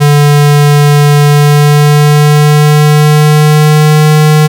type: tone with pitch glide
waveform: square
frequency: 146 to 152.73 Hz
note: D3 to D#3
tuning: -10 to -32 cents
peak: -3 dBFS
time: 0-4.48 s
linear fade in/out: 20 ms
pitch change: +78 cents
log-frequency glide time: 1.25-4.08 s
effects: none